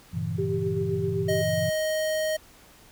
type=chord; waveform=sine; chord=G diminished seventh; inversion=none; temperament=equal; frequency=98 / 116.54 / 138.59 / 164.81 Hz; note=G2 / Bb2 / Db3 / Fb3; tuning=0 / 0 / 0 / 0 cents; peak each=-32 / -33 / -35 / -30 dBFS; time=0.13-1.7 s; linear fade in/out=10 ms
type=tone with tremolo; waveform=sine; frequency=392 Hz; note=G4; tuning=in tune; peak=-25 dBFS; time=0.38-1.42 s; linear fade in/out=10 ms; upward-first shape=sine; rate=7.7 Hz; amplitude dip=40%
type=tone; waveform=square; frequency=625 Hz; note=D#5; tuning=8 cents sharp; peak=-25 dBFS; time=1.28-2.37 s; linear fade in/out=10 ms
effects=pink hiss -53 dBFS RMS until 2.91 s